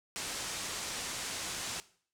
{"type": "low-pass noise", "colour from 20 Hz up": "white", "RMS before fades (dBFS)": -39, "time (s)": [0.16, 1.8], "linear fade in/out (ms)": 0, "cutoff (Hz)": 8700, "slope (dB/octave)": 24, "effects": ["noise-tail reverb RT60 0.5 s tail -18 dB re dry"]}